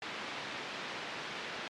white band-pass noise, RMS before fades -41 dBFS, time 0.02-1.68 s, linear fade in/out 2 ms, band 170 to 3100 Hz, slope 12 dB/octave, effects low-pass 5000 Hz 12 dB/octave + MP3 64 kbps

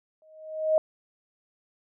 sine tone with exponential growth, 627 Hz, D#5, 13 cents sharp, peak -16 dBFS, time 0.22-0.78 s, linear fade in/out 1 ms, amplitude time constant 120 ms, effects none

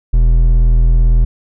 triangle tone with hard clipping, 41 Hz, E1, 9 cents flat, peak -8 dBFS, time 0.13-1.25 s, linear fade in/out 10 ms, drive 10 dB, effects none

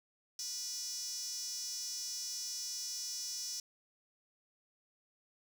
sawtooth tone with high-pass filter, 489.8 Hz, B4, 14 cents flat, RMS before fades -41 dBFS, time 0.39-3.6 s, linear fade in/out 2 ms, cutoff 5600 Hz, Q 7.7, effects none

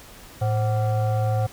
sine tone with frequency modulation, 110 Hz, A2, in tune, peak -19 dBFS, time 0.41-1.47 s, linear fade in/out 10 ms, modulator 638 Hz, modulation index 0.69, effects pink hiss -45 dBFS RMS until 1.52 s

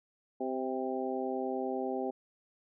harmonic tone with a mistuned harmonic, 130 Hz, C3, 11 cents flat, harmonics 2 / 3 / 4 / 5 / 6, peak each -37 / -36 / -39 / -41 / -39 dBFS, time 0.4-2.11 s, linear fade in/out 10 ms, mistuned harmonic 6, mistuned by +22 cents, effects none

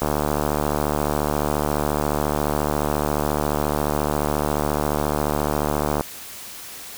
click train, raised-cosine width 1 ms, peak -7 dBFS, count 446, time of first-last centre 0.02-6.009 s, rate 74.3 Hz, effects white hiss -37 dBFS RMS until 6.97 s

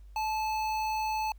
square tone with notch filter, 869 Hz, A5, 22 cents flat, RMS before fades -31 dBFS, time 0.16-1.32 s, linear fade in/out 2 ms, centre 9800 Hz, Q 0.69, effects added 50 Hz sine -47 dBFS peak until 1.38 s + pink hiss -72 dBFS RMS until 1.38 s

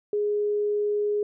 sine tone, 415.3 Hz, G#4, in tune, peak -22 dBFS, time 0.13-1.23 s, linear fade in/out 2 ms, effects none

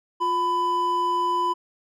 triangle tone pair together, 353.3 / 999.3 Hz, F4 / B5, +20 / +20 cents, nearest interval octave + tritone, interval 1800 cents, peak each -28 / -19 dBFS, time 0.2-1.54 s, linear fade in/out 20 ms, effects none

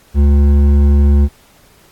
sine tone with hard clipping, 71.4 Hz, D2, 48 cents flat, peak -8 dBFS, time 0.14-1.29 s, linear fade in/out 50 ms, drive 9 dB, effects pink hiss -48 dBFS RMS until 1.91 s + AAC 64 kbps

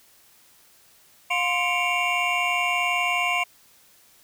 triangle tone cluster, 710 / 1045 / 2202 / 2341 / 2780 Hz, F5 / C6 / C#7 / D7 / F7, +28 / -2 / -12 / -6 / -9 cents, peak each -26 dBFS, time 1.3-3.44 s, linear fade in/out 10 ms, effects white hiss -56 dBFS RMS until 4.23 s

